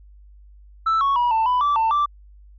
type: tone with pitch steps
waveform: sine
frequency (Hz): 1321 / 1109 / 967 / 891 / 995 / 1161 / 895 / 1170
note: E6 / C#6 / B5 / A5 / B5 / D6 / A5 / D6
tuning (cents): +3 / 0 / -37 / +22 / +13 / -20 / +29 / -7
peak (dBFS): -14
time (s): 0.86-2.06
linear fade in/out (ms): 10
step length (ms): 150
effects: tanh soft clip ceiling -15 dBFS + added 50 Hz sine -44 dBFS peak until 2.58 s